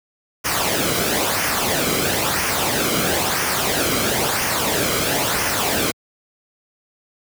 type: noise with flanger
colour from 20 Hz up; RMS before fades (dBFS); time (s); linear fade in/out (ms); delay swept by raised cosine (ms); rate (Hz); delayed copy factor
pink; -20; 0.44-5.92; 20; 0.25 to 1.14; 1; -0.55
effects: high-pass 80 Hz 12 dB/octave